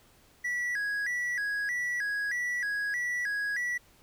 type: tone with vibrato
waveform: triangle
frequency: 1799 Hz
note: A6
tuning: 38 cents sharp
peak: -27 dBFS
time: 0.44-3.78 s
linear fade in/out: 10 ms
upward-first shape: square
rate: 1.6 Hz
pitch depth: 140 cents each way
effects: pink hiss -61 dBFS RMS until 4.02 s